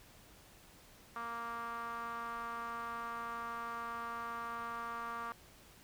sawtooth tone with band-pass filter, 233.1 Hz, A#3, in tune, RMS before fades -42 dBFS, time 1.16-5.32 s, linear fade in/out 0 ms, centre 1200 Hz, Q 4.8, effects pink hiss -60 dBFS RMS until 5.83 s

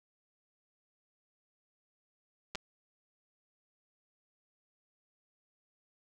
clicks, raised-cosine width 0.2 ms, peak -20 dBFS, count 2, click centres 2.55 / 2.555 s, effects none

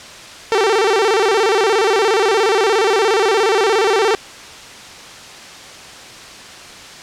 sawtooth tone with vibrato, 418 Hz, G#4, 11 cents sharp, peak -8 dBFS, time 0.52-4.15 s, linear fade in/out 0 ms, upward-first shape square, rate 17 Hz, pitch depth 130 cents each way, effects white hiss -35 dBFS RMS until 7.02 s + low-pass 6000 Hz 12 dB/octave

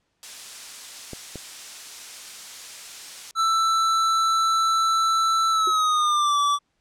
blue noise, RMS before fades -33 dBFS, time 0.23-3.31 s, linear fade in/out 0 ms
clicks, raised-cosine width 2 ms, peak -21 / -21 dBFS, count 2, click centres 1.133 / 1.357 s
square tone with pitch glide, 1327 to 1155.2 Hz, E6 to D6, +11 to -29 cents, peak -19 dBFS, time 3.35-6.59 s, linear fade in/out 50 ms, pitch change -240 cents, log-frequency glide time 5.5-6.38 s
sine tone with exponential decay, 370 Hz, F#4, in tune, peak -27 dBFS, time 5.67-5.75 s, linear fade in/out 5 ms, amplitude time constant 16 ms
effects pink hiss -72 dBFS RMS until 6.8 s + low-pass 7000 Hz 12 dB/octave

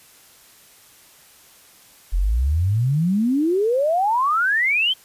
sine exponential sweep, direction up, 40.68 to 3202 Hz, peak -16 dBFS, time 2.12-4.94 s, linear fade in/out 20 ms, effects white hiss -50 dBFS RMS until 5.04 s + resampled to 32000 Hz

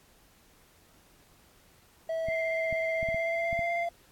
triangle tone with pitch glide, 651 to 683.8 Hz, E5 to F5, -22 to -37 cents, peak -27 dBFS, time 2.09-3.89 s, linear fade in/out 5 ms, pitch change +85 cents, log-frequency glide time 2.96-3.71 s
sine tone with vibrato, 2093 Hz, C7, in tune, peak -32 dBFS, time 2.26-3.87 s, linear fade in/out 50 ms, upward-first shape square, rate 16 Hz, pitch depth 15 cents each way
clicks, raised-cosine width 5 ms, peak -27 dBFS, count 7, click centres 2.286 / 2.727 / 3.029 / 3.088 / 3.145 / 3.529 / 3.592 s
effects pink hiss -61 dBFS RMS until 4.11 s + AAC 64 kbps

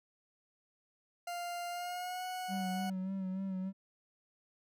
40% pulse tone with pitch glide, 698.5 to 736.2 Hz, F5 to F#5, 0 to -9 cents, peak -37 dBFS, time 1.27-2.9 s, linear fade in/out 5 ms, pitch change +91 cents, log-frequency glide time 1.69-2.24 s
triangle tone with vibrato, 190 Hz, F#3, 46 cents sharp, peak -33 dBFS, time 2.48-3.73 s, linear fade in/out 50 ms, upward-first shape sine, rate 3.4 Hz, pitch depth 38 cents each way
effects none

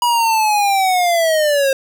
square linear sweep, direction down, 971 to 531 Hz, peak -13 dBFS, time 0.02-1.73 s, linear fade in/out 2 ms, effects none

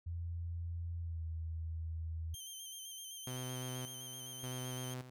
sine tone with pitch glide, 84.8 to 81.16 Hz, E2 to E2, +50 to -26 cents, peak -38 dBFS, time 0.06-2.35 s, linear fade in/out 10 ms, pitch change -76 cents, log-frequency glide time 1-1.23 s
15% pulse tone with vibrato, 3136 Hz, G7, in tune, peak -39 dBFS, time 2.34-4.94 s, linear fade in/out 2 ms, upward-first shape square, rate 7.8 Hz, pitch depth 30 cents each way
sawtooth tone with tremolo, 126.9 Hz, B2, 47 cents sharp, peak -37 dBFS, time 3.27-5.1 s, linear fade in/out 2 ms, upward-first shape square, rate 0.86 Hz, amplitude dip 70%
effects none

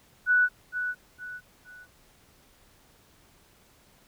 sine tone with echo, 1480 Hz, F#6, in tune, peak -18 dBFS, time 0.26-0.49 s, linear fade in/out 50 ms, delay 460 ms, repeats 3, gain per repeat -9 dB, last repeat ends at 1.87 s, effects pink hiss -60 dBFS RMS until 4.07 s

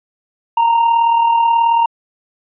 triangle tone with amplitude modulation, 927 Hz, A#5, 10 cents flat, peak -6 dBFS, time 0.57-1.86 s, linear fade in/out 5 ms, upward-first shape sine, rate 38.5 Hz, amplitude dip 45%, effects resampled to 8000 Hz

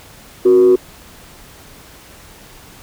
sine tone with frequency modulation, 370 Hz, F#4, in tune, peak -5 dBFS, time 0.45-0.76 s, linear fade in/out 10 ms, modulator 106 Hz, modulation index 0.39, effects tanh soft clip ceiling -3 dBFS + pink hiss -41 dBFS RMS until 2.82 s

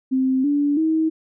sine tone with pitch steps, 261.6 / 288.6 / 318.4 Hz, C4 / D4 / D#4, 0 / -30 / +40 cents, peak -16 dBFS, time 0.11-1.1 s, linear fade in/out 20 ms, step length 330 ms, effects none

